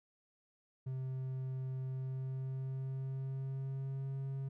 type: tone with pitch glide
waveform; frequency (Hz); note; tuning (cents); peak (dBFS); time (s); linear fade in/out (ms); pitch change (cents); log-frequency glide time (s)
triangle; 130.81 to 135.5; C3 to C#3; 0 to -39; -35; 0.86-4.49; 10; +61; 1.83-4.12
effects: none